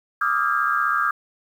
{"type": "tone cluster", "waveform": "sine", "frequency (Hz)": [1181, 1257, 1389, 1622], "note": ["D6", "D#6", "F6", "G#6"], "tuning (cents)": [9, 17, -10, -41], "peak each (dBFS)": -24, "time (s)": [0.21, 1.11], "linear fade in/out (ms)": 5, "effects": ["8-bit"]}